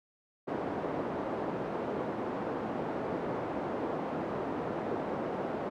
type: band-pass noise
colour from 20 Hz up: pink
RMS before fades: -35 dBFS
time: 0.47-5.7 s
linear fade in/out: 20 ms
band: 260 to 790 Hz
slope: 12 dB/octave
effects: none